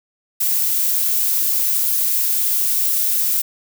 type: noise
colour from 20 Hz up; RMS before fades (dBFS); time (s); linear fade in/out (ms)
violet; -18; 0.4-3.42; 10
effects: none